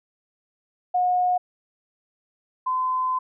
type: tone pair in turn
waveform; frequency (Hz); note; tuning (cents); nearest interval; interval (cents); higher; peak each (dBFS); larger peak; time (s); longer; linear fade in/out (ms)
sine; 724 / 1023.9; F#5 / C6; -38 / -38; tritone; 600; second; -18 / -21; first; 0.94-1.38 / 2.66-3.19; second; 10
effects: none